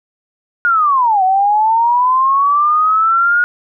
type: linear two-way sweep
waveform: sine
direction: down then up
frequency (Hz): 1445 to 740 to 1445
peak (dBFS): -9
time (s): 0.65-3.44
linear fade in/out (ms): 0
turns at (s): 1.23
effects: none